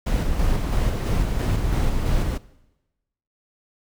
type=noise with tremolo; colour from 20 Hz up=brown; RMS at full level=-20 dBFS; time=0.06-2.38 s; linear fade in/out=10 ms; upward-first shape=square; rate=3 Hz; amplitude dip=30%; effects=noise-tail reverb RT60 1.0 s tail -20 dB re dry